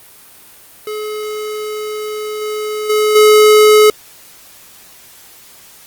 square tone with level steps, 426.1 Hz, G#4, 44 cents sharp, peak -21 / -19 / -11 / -5 dBFS, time 0.87-3.9 s, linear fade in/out 2 ms, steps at 2.41 / 2.89 / 3.15 s, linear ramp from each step 10 ms, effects white hiss -41 dBFS RMS until 5.86 s + Opus 32 kbps

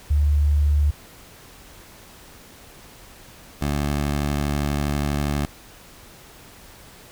sine / 15% pulse tone pair in turn, 73.42 / 72.37 Hz, D2 / D2, 0 / -25 cents, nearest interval unison, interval 25 cents, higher first, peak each -15 dBFS, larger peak neither, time 0.1-0.91 / 3.61-5.46 s, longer second, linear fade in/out 10 ms, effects pink hiss -46 dBFS RMS until 7.11 s

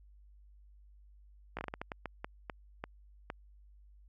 slowing click train, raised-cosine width 0.5 ms, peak -23 dBFS, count 13, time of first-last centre 1.57-3.301 s, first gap 17 ms, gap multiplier 1.35, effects added 50 Hz sine -56 dBFS peak until 4.08 s

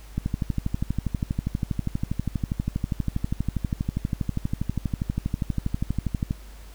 click train, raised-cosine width 5 ms, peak -12 dBFS, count 77, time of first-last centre 0.18-6.309 s, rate 12.4 Hz, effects added 50 Hz sine -41 dBFS peak until 6.74 s + pink hiss -51 dBFS RMS until 6.74 s

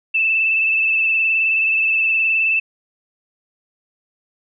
sine tone with vibrato, 2637 Hz, E7, in tune, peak -14 dBFS, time 0.14-2.6 s, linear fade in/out 10 ms, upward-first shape sine, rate 19 Hz, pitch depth 29 cents each way, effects none

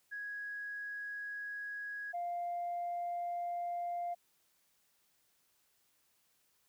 sine tone pair in turn, 1661.2 / 698.4 Hz, G#6 / F5, 0 / 0 cents, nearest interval octave + minor third, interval 1500 cents, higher first, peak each -39 / -34 dBFS, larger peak second, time 0.11-2.13 / 2.13-4.15 s, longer neither, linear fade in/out 20 ms, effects tanh soft clip ceiling -32 dBFS + white hiss -74 dBFS RMS until 6.68 s

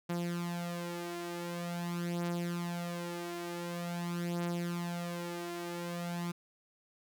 sawtooth beating tone pair, 172.7 / 173.16 Hz, F3 / F3, -19 / -14 cents, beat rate 0.46 Hz, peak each -36 / -33 dBFS, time 0.09-6.32 s, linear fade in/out 10 ms, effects none

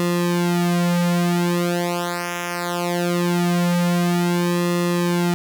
sawtooth tone with flanger, 174.61 Hz, F3, in tune, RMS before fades -20 dBFS, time 0-5.34 s, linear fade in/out 0 ms, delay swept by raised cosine 1.3 to 5.5 ms, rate 0.21 Hz, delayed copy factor -0.95, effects none

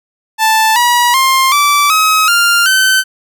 sawtooth tone with pitch steps, 880 / 965.2 / 1058.7 / 1161.2 / 1273.6 / 1396.9 / 1532.2 Hz, A5 / B5 / C6 / D6 / D#6 / F6 / G6, 0 / -40 / +20 / -20 / +40 / 0 / -40 cents, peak -4 dBFS, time 0.38-3.04 s, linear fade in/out 50 ms, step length 380 ms, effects none

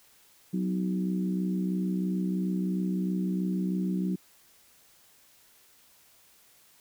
harmonic tone with a mistuned harmonic, 63 Hz, B1, 35 cents sharp, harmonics 3 / 4 / 5 / 6, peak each -27 / -38 / -35 / -42 dBFS, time 0.53-4.16 s, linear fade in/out 10 ms, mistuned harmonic 3, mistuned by -32 cents, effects white hiss -60 dBFS RMS until 6.8 s

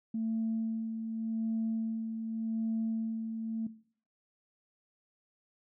sine tone with tremolo, 223.9 Hz, A3, 30 cents sharp, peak -28 dBFS, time 0.14-3.67 s, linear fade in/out 5 ms, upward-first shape sine, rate 0.86 Hz, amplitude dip 50%, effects noise-tail reverb RT60 0.5 s tail -17 dB re dry + tanh soft clip ceiling -25 dBFS

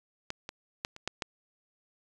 clicks, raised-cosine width 0.2 ms, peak -17 / -21 / -14 / -28 / -14 / -15 dBFS, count 6, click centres 0.304 / 0.491 / 0.849 / 0.964 / 1.076 / 1.222 s, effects resampled to 24000 Hz + 8-bit

